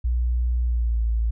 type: tone with pitch glide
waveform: sine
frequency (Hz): 60.3 to 56.26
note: B1 to A1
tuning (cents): -41 to +39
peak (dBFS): -19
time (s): 0.04-1.31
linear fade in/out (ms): 10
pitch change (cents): -120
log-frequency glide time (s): 0.65-1.02
effects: none